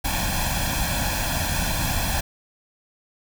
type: noise with comb filter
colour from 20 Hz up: pink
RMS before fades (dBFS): -24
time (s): 0.04-2.21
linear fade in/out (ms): 10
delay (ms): 1.2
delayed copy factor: +0.85
effects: none